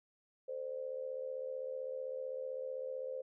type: tone with amplitude modulation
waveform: sine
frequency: 520 Hz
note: C5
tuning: 11 cents flat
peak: -35 dBFS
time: 0.48-3.22 s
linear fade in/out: 10 ms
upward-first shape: sine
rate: 75.7 Hz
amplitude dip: 75%
effects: none